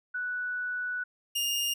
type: tone pair in turn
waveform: sine / sawtooth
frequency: 1480 / 2828 Hz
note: F#6 / F7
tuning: 0 / +21 cents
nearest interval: major seventh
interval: 1121 cents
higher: second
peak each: -30 / -24 dBFS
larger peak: second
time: 0.14-1.04 / 1.35-1.74 s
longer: first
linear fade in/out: 10 ms
effects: none